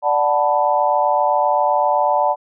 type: chord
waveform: sine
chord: B minor seventh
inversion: first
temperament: equal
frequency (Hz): 587.3 / 740 / 880 / 987.8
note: D5 / F#5 / A5 / B5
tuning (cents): 0 / 0 / 0 / 0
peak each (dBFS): -19 / -19 / -18 / -21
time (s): 0.02-2.36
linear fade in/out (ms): 50
effects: none